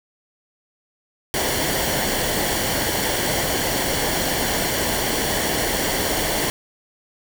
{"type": "noise with comb filter", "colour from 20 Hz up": "pink", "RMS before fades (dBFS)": -22, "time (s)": [1.34, 6.5], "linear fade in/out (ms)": 0, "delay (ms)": 0.79, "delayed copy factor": -0.55, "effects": []}